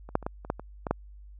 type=clicks; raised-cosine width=1 ms; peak=-30 / -8 / -29 / -16 / -29 / -12 / -25 / -17 / -10 dBFS; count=9; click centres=0.09 / 0.154 / 0.227 / 0.265 / 0.449 / 0.501 / 0.596 / 0.868 / 0.91 s; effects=added 50 Hz sine -45 dBFS peak until 1.39 s